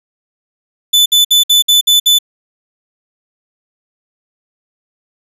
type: tone bursts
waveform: 40% pulse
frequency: 3499 Hz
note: A7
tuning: 10 cents flat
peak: -5 dBFS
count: 7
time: 0.93-2.188 s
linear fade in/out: 10 ms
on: 130 ms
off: 58 ms
effects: none